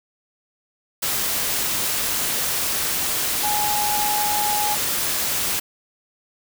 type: tone in noise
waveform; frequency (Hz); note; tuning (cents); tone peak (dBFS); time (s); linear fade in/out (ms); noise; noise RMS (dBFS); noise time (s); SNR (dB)
sine; 835; G#5; +9; -22; 3.43-4.75; 10; white; -23; 1.02-5.6; -2
effects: none

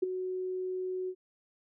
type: tone with ADSR envelope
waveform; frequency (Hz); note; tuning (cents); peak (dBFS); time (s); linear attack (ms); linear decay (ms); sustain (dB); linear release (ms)
sine; 370; F#4; 0; -22; 0.02-1.15; 11; 14; -10; 64
effects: none

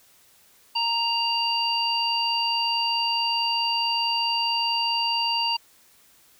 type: harmonic tone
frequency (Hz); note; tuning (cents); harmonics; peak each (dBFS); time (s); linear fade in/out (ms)
932.3; A#5; 0; 1 / 3 / 5; -26 / -26 / -26; 0.75-5.57; 10
effects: white hiss -57 dBFS RMS until 6.39 s

